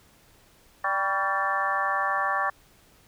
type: harmonic tone with a mistuned harmonic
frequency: 196 Hz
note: G3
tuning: in tune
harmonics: 3 / 4 / 5 / 6 / 7 / 8 / 9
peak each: -35 / -30 / -35 / -27 / -34 / -37 / -29 dBFS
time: 0.84-2.5 s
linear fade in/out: 5 ms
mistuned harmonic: 6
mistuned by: -59 cents
effects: pink hiss -58 dBFS RMS until 3.07 s